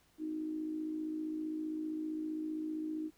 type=tone with amplitude modulation; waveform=sine; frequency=311.4 Hz; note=D#4; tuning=2 cents sharp; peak=-33 dBFS; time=0.18-3.11 s; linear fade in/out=50 ms; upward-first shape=sine; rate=55.3 Hz; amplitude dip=55%; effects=pink hiss -69 dBFS RMS until 3.17 s